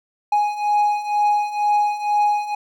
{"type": "beating tone pair", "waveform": "triangle", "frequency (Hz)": [830, 832.1], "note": ["G#5", "G#5"], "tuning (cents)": [-1, 3], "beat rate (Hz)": 2.1, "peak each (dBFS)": [-20, -16], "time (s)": [0.32, 2.55], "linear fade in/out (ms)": 5, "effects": []}